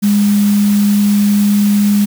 sine tone in noise, 204.9 Hz, G#3, 23 cents flat, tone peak -8 dBFS, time 0.02-2.06 s, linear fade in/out 20 ms, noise white, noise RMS -26 dBFS, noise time 0.02-2.06 s, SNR +15 dB, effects none

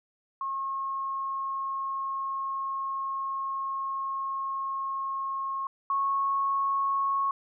sine tone pair in turn, 1083 / 1098.8 Hz, C#6 / C#6, -41 / -16 cents, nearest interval unison, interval 25 cents, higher second, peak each -29 / -24 dBFS, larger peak second, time 0.41-5.67 / 5.9-7.31 s, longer first, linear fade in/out 2 ms, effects none

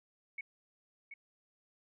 sine tone with echo, 2217 Hz, C#7, in tune, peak -38 dBFS, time 0.38-0.41 s, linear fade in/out 5 ms, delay 730 ms, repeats 1, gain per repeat -7 dB, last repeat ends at 1.14 s, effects none

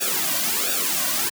white noise with flanger, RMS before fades -23 dBFS, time 0-1.3 s, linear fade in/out 20 ms, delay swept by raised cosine 0.96 to 2.36 ms, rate 1.4 Hz, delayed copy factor -0.9, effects high-pass 150 Hz 12 dB/octave

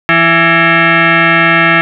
sine tone with frequency modulation, 167.2 Hz, E3, 25 cents sharp, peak -5 dBFS, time 0.09-1.81 s, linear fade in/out 0 ms, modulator 499 Hz, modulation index 4.7, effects none

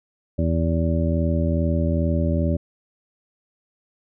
harmonic tone, 82.41 Hz, E2, in tune, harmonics 1 / 2 / 3 / 4 / 5 / 7, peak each -21 / -24 / -26 / -30 / -36 / -28 dBFS, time 0.38-2.57 s, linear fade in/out 10 ms, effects none

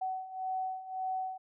sine beating tone pair, 751 / 752.8 Hz, F#5 / F#5, +26 / +30 cents, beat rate 1.8 Hz, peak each -39 / -35 dBFS, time 0.01-1.38 s, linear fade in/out 10 ms, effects none

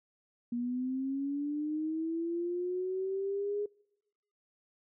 sine linear sweep, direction up, 237.1 to 415.9 Hz, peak -31 dBFS, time 0.52-3.66 s, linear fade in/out 5 ms, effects noise-tail reverb RT60 0.9 s tail -25 dB re dry

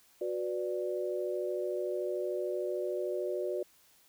sine chord, B minor, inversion second, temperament equal with one note detuned, 366.4 / 493.9 / 587.3 Hz, F#4 / B4 / D5, -17 / 0 / 0 cents, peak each -34 / -38 / -36 dBFS, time 0.21-3.63 s, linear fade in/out 5 ms, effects white hiss -64 dBFS RMS until 4.08 s

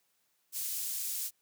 pink high-pass noise, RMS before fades -36 dBFS, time 0.52-1.31 s, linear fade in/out 50 ms, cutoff 7800 Hz, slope 12 dB/octave, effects white hiss -75 dBFS RMS until 1.41 s + high-pass 100 Hz 12 dB/octave

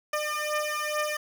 15% pulse beating tone pair, 601 / 603.3 Hz, D5 / D5, +40 / +46 cents, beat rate 2.3 Hz, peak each -24 dBFS, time 0.13-1.17 s, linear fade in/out 5 ms, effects none

